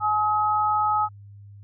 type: tone pair together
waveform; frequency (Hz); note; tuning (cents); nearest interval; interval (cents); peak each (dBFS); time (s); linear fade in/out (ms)
sine; 847 / 1271.9; G#5 / D#6; +34 / +38; perfect fifth; 704; -22; 0-1.09; 50
effects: added 101 Hz sine -42 dBFS peak until 1.63 s